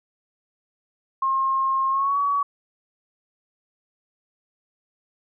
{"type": "tone with pitch glide", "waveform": "sine", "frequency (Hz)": [1070, 1131.7], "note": ["C6", "C#6"], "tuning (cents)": [38, 35], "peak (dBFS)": -19, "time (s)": [1.22, 2.43], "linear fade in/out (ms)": 5, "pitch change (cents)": 97, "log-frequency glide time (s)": [1.9, 2.17], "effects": []}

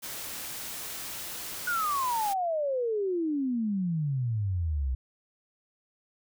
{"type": "noise", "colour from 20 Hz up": "white", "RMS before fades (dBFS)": -38, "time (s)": [0.02, 2.34], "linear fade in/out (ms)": 20}
{"type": "exponential sweep", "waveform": "sine", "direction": "down", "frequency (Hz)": [1480, 61.9], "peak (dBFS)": -26, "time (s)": [1.67, 4.95], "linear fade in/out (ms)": 5}
{"effects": []}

